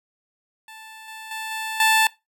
15% pulse tone with level steps, 880 Hz, A5, in tune, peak -34 / -30 / -23 / -21 / -9 dBFS, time 0.68-2.07 s, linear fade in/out 2 ms, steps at 1.08 / 1.31 / 1.51 / 1.8 s, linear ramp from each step 2 ms, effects noise-tail reverb RT60 0.2 s tail -19 dB re dry

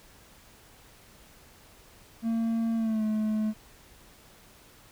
triangle tone with pitch glide, 227.6 to 215.6 Hz, A#3 to A3, -41 to -35 cents, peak -23 dBFS, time 2.22-3.54 s, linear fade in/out 50 ms, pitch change -94 cents, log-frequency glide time 2.75-3.04 s, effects pink hiss -55 dBFS RMS until 4.91 s

